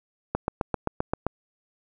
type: click train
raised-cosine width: 1 ms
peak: -10 dBFS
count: 8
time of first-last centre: 0.35-1.266 s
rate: 7.64 Hz
effects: none